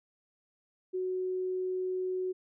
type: tone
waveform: sine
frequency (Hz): 370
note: F#4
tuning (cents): 0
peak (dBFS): -30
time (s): 0.93-2.33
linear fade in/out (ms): 20
effects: none